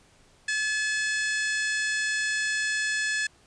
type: harmonic tone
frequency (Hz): 859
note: A5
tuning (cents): -42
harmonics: 2 / 3 / 4 / 5 / 6 / 7 / 8 / 9 / 10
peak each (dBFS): -26 / -35 / -39 / -39 / -38 / -44 / -40 / -40 / -41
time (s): 0.48-3.27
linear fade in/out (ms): 5
effects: pink hiss -59 dBFS RMS until 3.46 s + resampled to 22050 Hz